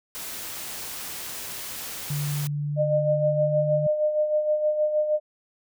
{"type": "noise", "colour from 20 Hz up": "white", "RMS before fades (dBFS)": -35, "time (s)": [0.15, 2.47], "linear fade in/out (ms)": 0}
{"type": "tone with pitch glide", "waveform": "sine", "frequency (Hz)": [146, 149.15], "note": ["D3", "D3"], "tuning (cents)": [-10, 27], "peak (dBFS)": -25, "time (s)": [2.1, 3.87], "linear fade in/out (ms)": 5, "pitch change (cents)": 37, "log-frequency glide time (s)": [2.49, 3.71]}
{"type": "tone with tremolo", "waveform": "sine", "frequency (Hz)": 607, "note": "D#5", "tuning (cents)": -43, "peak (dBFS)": -18, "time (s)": [2.76, 5.2], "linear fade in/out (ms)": 50, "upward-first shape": "sine", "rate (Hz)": 6.4, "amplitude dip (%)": 55}
{"effects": []}